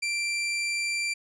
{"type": "tone", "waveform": "sawtooth", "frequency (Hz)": 2356, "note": "D7", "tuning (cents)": 5, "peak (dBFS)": -23, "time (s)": [0.02, 1.14], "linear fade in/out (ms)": 10, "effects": ["resampled to 22050 Hz"]}